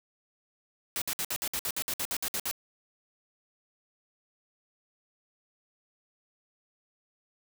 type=noise bursts; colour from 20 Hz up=white; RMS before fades=-32 dBFS; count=14; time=0.96-2.512 s; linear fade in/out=0 ms; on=57 ms; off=58 ms; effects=none